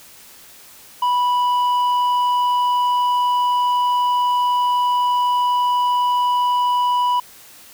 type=tone with tanh clipping; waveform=sine; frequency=984 Hz; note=B5; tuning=7 cents flat; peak=-16 dBFS; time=1.02-7.2 s; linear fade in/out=5 ms; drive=6 dB; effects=white hiss -44 dBFS RMS until 7.73 s